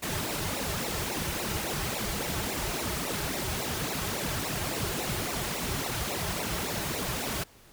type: noise with flanger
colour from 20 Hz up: pink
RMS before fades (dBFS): -32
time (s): 0.02-7.44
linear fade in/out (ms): 10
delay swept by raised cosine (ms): 0.61 to 4.21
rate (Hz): 3.6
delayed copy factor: -1
effects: pink hiss -56 dBFS RMS until 7.72 s